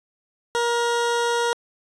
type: tone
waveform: 20% pulse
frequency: 473 Hz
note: A#4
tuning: 25 cents sharp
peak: -15 dBFS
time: 0.55-1.53 s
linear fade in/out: 0 ms
effects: resampled to 22050 Hz